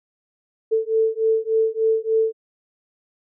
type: beating tone pair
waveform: sine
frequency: 442.5 / 445.9 Hz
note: A4 / A4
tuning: +10 / +23 cents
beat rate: 3.4 Hz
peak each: -20 dBFS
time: 0.71-2.33 s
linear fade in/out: 20 ms
effects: none